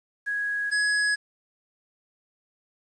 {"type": "tone pair in turn", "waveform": ["sine", "square"], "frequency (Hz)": [1661.2, 1677.6], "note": ["G#6", "G#6"], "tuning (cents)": [0, 17], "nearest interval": "unison", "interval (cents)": 17, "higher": "second", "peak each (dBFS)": [-25, -22], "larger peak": "second", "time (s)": [[0.26, 0.71], [0.71, 1.16]], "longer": "neither", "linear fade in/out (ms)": 20, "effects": ["resampled to 22050 Hz", "9-bit"]}